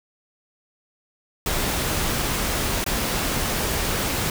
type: noise with dropouts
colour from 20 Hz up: pink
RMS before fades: -24 dBFS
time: 1.46-4.3 s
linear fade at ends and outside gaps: 2 ms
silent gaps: 2.842-2.863 s
effects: none